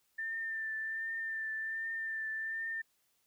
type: tone with vibrato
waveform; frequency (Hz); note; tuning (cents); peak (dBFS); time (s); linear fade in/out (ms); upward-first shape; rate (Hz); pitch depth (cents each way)
sine; 1787; A6; +26; -35; 0.18-2.82; 10; triangle; 1.3; 27
effects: white hiss -75 dBFS RMS until 3.26 s